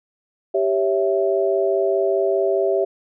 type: chord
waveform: sine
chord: C# diminished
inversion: second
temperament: equal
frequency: 392 / 554.4 / 659.3 Hz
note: G4 / C#5 / E5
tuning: 0 / 0 / 0 cents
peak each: -19 / -23 / -21 dBFS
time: 0.54-2.85 s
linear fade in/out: 10 ms
effects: none